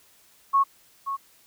sine tone with echo, 1100 Hz, C#6, 14 cents flat, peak -16 dBFS, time 0.53-0.64 s, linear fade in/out 20 ms, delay 530 ms, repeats 1, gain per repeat -10 dB, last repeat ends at 1.17 s, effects white hiss -58 dBFS RMS until 1.46 s

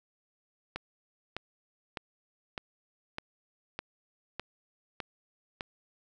click train, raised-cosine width 0.3 ms, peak -19 dBFS, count 9, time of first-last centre 0.76-5.608 s, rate 1.65 Hz, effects none

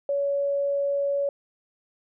sine tone, 563 Hz, C#5, 27 cents sharp, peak -22 dBFS, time 0.09-1.29 s, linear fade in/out 2 ms, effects none

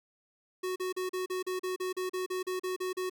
square tone bursts, 369.3 Hz, F#4, 3 cents flat, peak -32 dBFS, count 15, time 0.63-3.098 s, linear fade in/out 10 ms, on 130 ms, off 37 ms, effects none

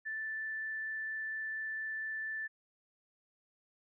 sine tone with frequency modulation, 1760 Hz, A6, in tune, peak -36 dBFS, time 0.05-2.48 s, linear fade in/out 20 ms, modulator 24.3 Hz, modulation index 0.34, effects none

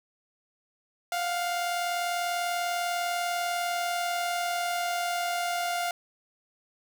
sawtooth tone pair together, 699.9 / 740 Hz, F5 / F#5, +4 / 0 cents, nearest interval minor second, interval 96 cents, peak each -24 / -34 dBFS, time 1.12-5.91 s, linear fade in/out 2 ms, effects none

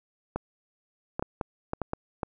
clicks, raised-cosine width 1 ms, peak -15 dBFS, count 8, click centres 0.36 / 1.195 / 1.225 / 1.412 / 1.734 / 1.817 / 1.934 / 2.232 s, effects none

